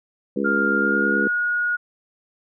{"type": "harmonic tone", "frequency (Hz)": 69.3, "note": "C#2", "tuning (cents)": 0, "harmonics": [3, 4, 5, 6, 7], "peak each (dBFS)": [-25, -26, -27, -28, -28], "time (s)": [0.36, 1.28], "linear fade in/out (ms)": 5}
{"type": "tone with pitch glide", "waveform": "sine", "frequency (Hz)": [1403, 1444.9], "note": ["F6", "F#6"], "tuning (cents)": [8, -42], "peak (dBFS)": -19, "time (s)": [0.44, 1.77], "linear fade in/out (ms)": 20, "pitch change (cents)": 50, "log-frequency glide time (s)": [0.79, 1.23]}
{"effects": []}